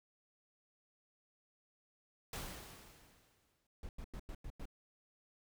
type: noise with exponential decay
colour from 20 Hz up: pink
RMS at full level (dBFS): -43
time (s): 2.33-3.67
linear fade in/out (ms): 2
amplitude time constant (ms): 290
type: noise bursts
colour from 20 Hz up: brown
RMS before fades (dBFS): -45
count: 6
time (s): 3.83-4.655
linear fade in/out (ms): 2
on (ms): 60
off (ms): 93
effects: none

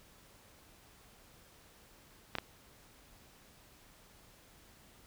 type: clicks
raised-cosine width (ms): 0.3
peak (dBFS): -18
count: 2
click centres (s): 2.353 / 2.385
effects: pink hiss -61 dBFS RMS until 5.06 s

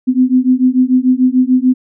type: beating tone pair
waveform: sine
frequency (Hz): 251.6 / 258.4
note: B3 / C4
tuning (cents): +32 / -21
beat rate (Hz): 6.8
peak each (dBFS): -11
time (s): 0.07-1.74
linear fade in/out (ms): 20
effects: none

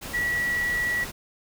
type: tone in noise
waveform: sine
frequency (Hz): 1938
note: B6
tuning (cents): -33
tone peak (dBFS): -23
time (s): 0.13-1.05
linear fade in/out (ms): 20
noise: pink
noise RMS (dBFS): -36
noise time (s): 0.01-1.12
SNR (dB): +10
effects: none

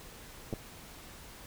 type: clicks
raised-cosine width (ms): 2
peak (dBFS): -22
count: 2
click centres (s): 0.528 / 0.537
effects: pink hiss -50 dBFS RMS until 1.46 s

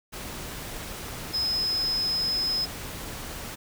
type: tone in noise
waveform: sine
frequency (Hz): 5100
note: D#8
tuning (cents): +42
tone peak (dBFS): -24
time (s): 1.33-2.66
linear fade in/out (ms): 20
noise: pink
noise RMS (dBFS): -37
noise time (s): 0.12-3.56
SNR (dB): +10
effects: none

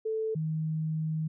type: tone pair in turn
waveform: sine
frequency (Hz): 440 / 157.46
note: A4 / D#3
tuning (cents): 0 / +21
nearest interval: octave + tritone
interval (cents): 1779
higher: first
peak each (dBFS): -28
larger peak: neither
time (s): 0.05-0.35 / 0.35-1.28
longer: second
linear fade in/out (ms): 10
effects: none

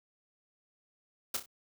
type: noise with echo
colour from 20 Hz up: white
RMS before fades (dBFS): -32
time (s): 1.34-1.37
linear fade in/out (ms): 5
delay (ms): 30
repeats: 3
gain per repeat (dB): -8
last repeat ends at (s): 1.46
effects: high-pass 60 Hz 12 dB/octave

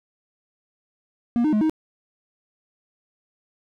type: tone with pitch steps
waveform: triangle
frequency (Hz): 237.4 / 306 / 212.4 / 314.2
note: A#3 / D#4 / G#3 / D#4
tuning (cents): +32 / -29 / +39 / +17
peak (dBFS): -15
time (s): 1.36-1.696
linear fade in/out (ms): 0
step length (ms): 84
effects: none

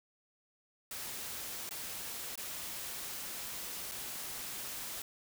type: noise with dropouts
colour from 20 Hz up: white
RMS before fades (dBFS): -42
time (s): 0.91-5.02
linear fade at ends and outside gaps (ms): 2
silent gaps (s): 1.692-1.709 / 2.356-2.376 / 3.914-3.918
effects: none

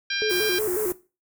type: harmonic tone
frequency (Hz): 797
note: G5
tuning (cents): +28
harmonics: 2 / 3 / 4 / 5 / 6 / 7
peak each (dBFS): -29 / -31 / -32 / -33 / -34 / -34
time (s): 0.1-0.59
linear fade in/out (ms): 5
type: tone with vibrato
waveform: sine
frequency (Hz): 393.7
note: G4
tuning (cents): +8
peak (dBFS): -23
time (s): 0.22-0.92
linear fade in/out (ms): 0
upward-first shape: square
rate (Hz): 5.5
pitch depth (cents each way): 150
type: band-stop noise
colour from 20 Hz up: white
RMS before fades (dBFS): -31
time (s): 0.29-0.93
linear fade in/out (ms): 20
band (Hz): 1700 to 7800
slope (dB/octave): 24
effects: noise-tail reverb RT60 0.3 s tail -17 dB re dry

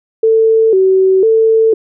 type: tone with vibrato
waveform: sine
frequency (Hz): 411.1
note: G#4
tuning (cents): -18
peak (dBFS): -6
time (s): 0.23-1.74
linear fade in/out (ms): 5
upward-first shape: square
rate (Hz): 1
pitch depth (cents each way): 140
effects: none

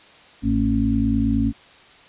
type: harmonic tone with a mistuned harmonic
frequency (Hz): 55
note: A1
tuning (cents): 0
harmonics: 1 / 2 / 4 / 5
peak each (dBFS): -24 / -25 / -21 / -21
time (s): 0.42-1.53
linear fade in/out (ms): 50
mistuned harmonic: 4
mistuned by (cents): +42
effects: white hiss -48 dBFS RMS until 2.08 s + resampled to 8000 Hz

